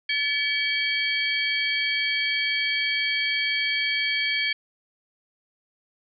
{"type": "tone cluster", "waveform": "sine", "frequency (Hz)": [1732, 2282, 3220, 4477], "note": ["A6", "C#7", "G7", "C#8"], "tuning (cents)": [-28, 50, 46, 16], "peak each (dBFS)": [-30, -25, -28, -31], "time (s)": [0.09, 4.53], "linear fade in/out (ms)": 5, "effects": []}